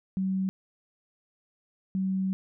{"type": "tone bursts at uneven times", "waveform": "sine", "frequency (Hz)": 190, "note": "F#3", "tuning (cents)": 46, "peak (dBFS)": -25, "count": 2, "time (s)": [[0.17, 0.49], [1.95, 2.33]], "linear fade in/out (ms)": 0, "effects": []}